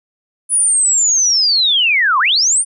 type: linear two-way sweep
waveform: sine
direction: down then up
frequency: 9956 to 989 to 9510 Hz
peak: -10 dBFS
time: 0.49-2.65 s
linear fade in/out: 50 ms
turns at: 2.19 s
effects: none

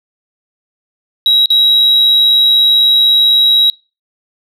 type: tone with dropouts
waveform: sine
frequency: 3854 Hz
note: B7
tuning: 43 cents flat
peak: -4 dBFS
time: 1.26-3.7 s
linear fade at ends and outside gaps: 1 ms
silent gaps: 1.459-1.503 s
effects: noise-tail reverb RT60 0.3 s tail -25 dB re dry + tanh soft clip ceiling -4 dBFS

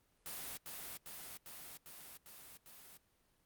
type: noise with echo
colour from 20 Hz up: white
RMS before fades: -45 dBFS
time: 0.26-0.57 s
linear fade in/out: 0 ms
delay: 400 ms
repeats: 6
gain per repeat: -2 dB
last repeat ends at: 2.97 s
effects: pink hiss -75 dBFS RMS until 3.45 s + Opus 32 kbps

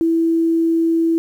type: tone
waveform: sine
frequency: 329.7 Hz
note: E4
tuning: in tune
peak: -13 dBFS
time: 0.01-1.18 s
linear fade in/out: 0 ms
effects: 8-bit

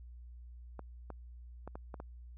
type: clicks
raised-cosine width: 1 ms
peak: -30 dBFS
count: 6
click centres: 0.793 / 1.103 / 1.676 / 1.755 / 1.942 / 2.001 s
effects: added 60 Hz sine -48 dBFS peak until 2.37 s

